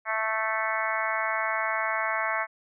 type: harmonic tone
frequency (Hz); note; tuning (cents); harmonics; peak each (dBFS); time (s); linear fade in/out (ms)
220; A3; 0; 3 / 4 / 5 / 6 / 7 / 8 / 9 / 10; -33 / -34 / -32 / -34 / -34 / -34 / -34 / -34; 0.05-2.47; 50
effects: none